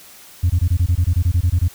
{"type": "tone bursts", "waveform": "sine", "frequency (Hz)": 87.31, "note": "F2", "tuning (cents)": 0, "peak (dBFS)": -10, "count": 14, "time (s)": [0.43, 1.682], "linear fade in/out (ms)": 10, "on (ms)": 69, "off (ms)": 22, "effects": ["tanh soft clip ceiling -10 dBFS", "white hiss -43 dBFS RMS until 1.74 s"]}